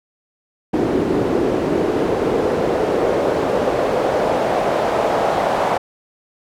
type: noise with band-pass filter sweep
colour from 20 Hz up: pink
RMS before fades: -18 dBFS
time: 0.73-5.78 s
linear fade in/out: 10 ms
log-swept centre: 340 to 710 Hz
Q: 2.2
effects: none